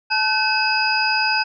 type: tone cluster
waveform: sine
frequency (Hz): 865 / 1521 / 2583 / 4930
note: A5 / F#6 / E7 / D#8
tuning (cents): -30 / +47 / -36 / -17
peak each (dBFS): -22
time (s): 0.1-1.44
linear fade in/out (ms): 20
effects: none